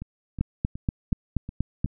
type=two click trains; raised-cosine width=5 ms; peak=-22 / -11 dBFS; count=6 / 7; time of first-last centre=0.02-1.858 / 0.41-1.845 s; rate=2.72 / 4.18 Hz; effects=none